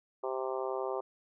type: harmonic tone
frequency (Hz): 130.81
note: C3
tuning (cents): 0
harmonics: 3 / 4 / 5 / 6 / 7 / 8 / 9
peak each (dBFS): -36 / -38 / -40 / -42 / -43 / -44 / -45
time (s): 0.23-1.01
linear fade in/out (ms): 10
effects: none